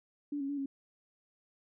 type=tone with pitch steps; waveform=sine; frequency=289.6 / 275.7 / 285.8 / 274.4 Hz; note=D4 / C#4 / D4 / C#4; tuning=-24 / -9 / -47 / -17 cents; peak=-33 dBFS; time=0.32-0.66 s; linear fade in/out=5 ms; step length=85 ms; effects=none